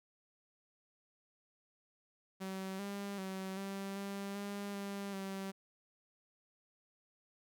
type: tone with pitch steps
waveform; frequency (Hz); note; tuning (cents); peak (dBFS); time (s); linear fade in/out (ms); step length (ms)
sawtooth; 190.6 / 200.3 / 190.2 / 196 / 198.4 / 201.7 / 199.3 / 193.6; G3 / G3 / F#3 / G3 / G3 / G3 / G3 / G3; -48 / +38 / +48 / 0 / +21 / +50 / +29 / -21; -36; 2.4-5.52; 20; 390
effects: none